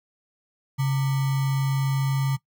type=tone with sample-and-hold; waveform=sine; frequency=136.2 Hz; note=C#3; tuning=30 cents flat; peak=-20 dBFS; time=0.78-2.37 s; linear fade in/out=20 ms; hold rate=1050 Hz; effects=noise-tail reverb RT60 0.1 s tail -19 dB re dry